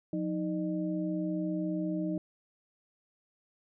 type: tone cluster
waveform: sine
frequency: 178.2 / 312.8 / 607 Hz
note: F3 / D#4 / D#5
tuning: +35 / +9 / -43 cents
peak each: -34 / -32 / -40 dBFS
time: 0.13-2.18 s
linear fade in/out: 2 ms
effects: none